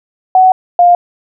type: tone pair in turn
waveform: sine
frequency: 747 / 703.4 Hz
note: F#5 / F5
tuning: +16 / +12 cents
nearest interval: minor second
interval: 104 cents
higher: first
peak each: -3 dBFS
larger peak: neither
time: 0.35-0.52 / 0.79-0.95 s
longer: first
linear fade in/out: 2 ms
effects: none